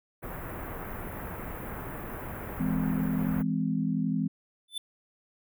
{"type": "band-stop noise", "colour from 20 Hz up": "pink", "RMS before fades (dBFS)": -38, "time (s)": [0.22, 3.43], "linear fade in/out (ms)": 20, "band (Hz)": [1900, 14000], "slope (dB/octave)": 24}
{"type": "chord", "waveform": "sine", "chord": "E augmented", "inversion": "none", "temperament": "just", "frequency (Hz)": [164.81, 206, 257.5], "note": ["E3", "G#3", "B#3"], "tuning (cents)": [0, -14, -28], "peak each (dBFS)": -30, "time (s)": [2.59, 4.28], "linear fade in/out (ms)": 10}
{"type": "tone with exponential growth", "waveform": "square", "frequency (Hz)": 3520, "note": "A7", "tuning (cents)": 0, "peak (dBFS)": -29, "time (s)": [4.68, 4.78], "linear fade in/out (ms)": 5, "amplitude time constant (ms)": 20}
{"effects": []}